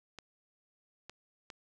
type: clicks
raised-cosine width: 0.2 ms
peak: -28 dBFS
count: 3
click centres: 0.187 / 1.096 / 1.502 s
effects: none